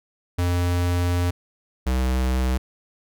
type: tone pair in turn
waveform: square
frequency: 88.2 / 63.92 Hz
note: F2 / C2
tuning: +18 / -40 cents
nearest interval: tritone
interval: 558 cents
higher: first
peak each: -20 dBFS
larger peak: neither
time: 0.38-1.31 / 1.86-2.58 s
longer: first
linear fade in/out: 10 ms
effects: none